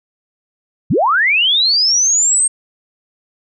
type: linear sweep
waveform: sine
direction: up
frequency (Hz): 87.31 to 8520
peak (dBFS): -10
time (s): 0.9-2.48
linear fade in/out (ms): 10
effects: none